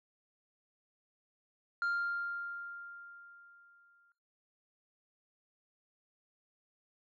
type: tone with exponential decay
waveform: sine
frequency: 1396.9 Hz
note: F6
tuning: in tune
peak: -27 dBFS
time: 1.82-4.12 s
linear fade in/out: 1 ms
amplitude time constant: 500 ms
effects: noise-tail reverb RT60 0.4 s tail -23 dB re dry + tanh soft clip ceiling -29 dBFS